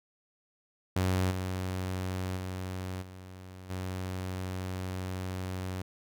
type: tone with level steps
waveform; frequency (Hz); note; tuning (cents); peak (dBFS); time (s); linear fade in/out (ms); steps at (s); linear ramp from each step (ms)
sawtooth; 92.8; F#2; +6; -22 / -28 / -31 / -41 / -30; 0.96-5.82; 5; 1.3 / 2.36 / 3.01 / 3.69; 20
effects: none